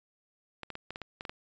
clicks, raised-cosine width 0.3 ms, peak -23 dBFS, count 9, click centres 0.633 / 0.703 / 0.754 / 0.906 / 0.959 / 1.017 / 1.209 / 1.252 / 1.295 s, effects resampled to 16000 Hz

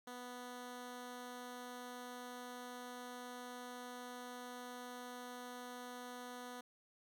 10% pulse tone, 246.9 Hz, B3, in tune, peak -39 dBFS, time 0.07-6.61 s, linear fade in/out 5 ms, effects none

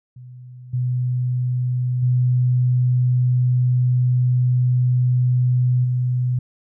sine tone with level steps, 125 Hz, B2, 21 cents sharp, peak -36 / -18 / -14 / -17 dBFS, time 0.16-6.39 s, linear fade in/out 5 ms, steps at 0.73 / 2.02 / 5.84 s, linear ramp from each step 10 ms, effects none

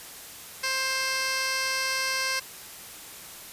15% pulse tone with band-pass filter, 527 Hz, C5, 12 cents sharp, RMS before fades -28 dBFS, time 0.63-2.4 s, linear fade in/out 10 ms, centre 4300 Hz, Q 1, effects white hiss -43 dBFS RMS until 3.52 s + resampled to 32000 Hz

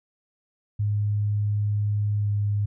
sine tone with pitch glide, 103.83 to 102.87 Hz, G#2 to G#2, 0 to -16 cents, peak -21 dBFS, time 0.79-2.66 s, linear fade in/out 10 ms, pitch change -16 cents, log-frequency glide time 2.18-2.29 s, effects none

